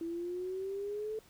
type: exponential sweep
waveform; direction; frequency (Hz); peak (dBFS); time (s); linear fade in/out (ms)
sine; up; 329.6 to 440; -35; 0.01-1.19; 2
effects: pink hiss -62 dBFS RMS until 1.29 s